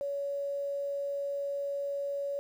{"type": "tone with quantisation", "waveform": "sine", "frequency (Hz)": 563, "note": "C#5", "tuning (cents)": 27, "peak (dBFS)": -31, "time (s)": [0.01, 2.39], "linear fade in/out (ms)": 0, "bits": 10, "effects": []}